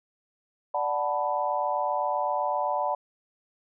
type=chord; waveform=sine; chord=B minor seventh; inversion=first; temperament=equal; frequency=587.3 / 740 / 880 / 987.8 Hz; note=D5 / F#5 / A5 / B5; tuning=0 / 0 / 0 / 0 cents; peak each=-30 dBFS; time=0.74-2.95 s; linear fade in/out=5 ms; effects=none